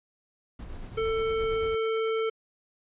brown noise with tremolo, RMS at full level -38 dBFS, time 0.59-1.75 s, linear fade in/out 5 ms, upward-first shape sine, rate 8.7 Hz, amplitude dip 35%
square tone, 445.5 Hz, A4, 22 cents sharp, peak -26 dBFS, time 0.97-2.3 s, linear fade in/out 10 ms
effects resampled to 8000 Hz

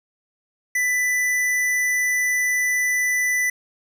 sine tone with tanh clipping, 1989 Hz, B6, 12 cents sharp, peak -20 dBFS, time 0.75-3.5 s, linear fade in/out 5 ms, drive 17 dB, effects none

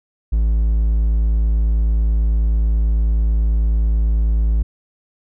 triangle tone, 54.6 Hz, A1, 13 cents flat, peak -11 dBFS, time 0.32-4.63 s, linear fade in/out 10 ms, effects none

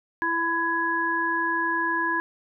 harmonic tone, 333.9 Hz, E4, 22 cents sharp, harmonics 1 / 3 / 5, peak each -31 / -26 / -25 dBFS, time 0.22-2.2 s, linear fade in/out 0 ms, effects none

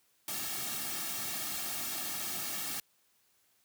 white noise with comb filter, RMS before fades -37 dBFS, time 0.28-2.8 s, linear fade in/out 2 ms, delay 2 ms, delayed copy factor -0.7, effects white hiss -71 dBFS RMS until 3.64 s + high-pass 60 Hz 12 dB/octave

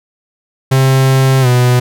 45% pulse tone with pitch glide, 133 to 124.09 Hz, C3 to B2, +29 to +9 cents, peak -7 dBFS, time 0.71-1.8 s, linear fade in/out 10 ms, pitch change -120 cents, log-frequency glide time 1.41-1.47 s, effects none

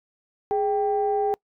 sine tone pair together, 415.7 / 784.7 Hz, G#4 / G5, +2 / +2 cents, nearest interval major seventh, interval 1100 cents, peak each -22 / -23 dBFS, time 0.51-1.34 s, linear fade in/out 0 ms, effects noise-tail reverb RT60 0.1 s tail -26 dB re dry + tanh soft clip ceiling -13 dBFS

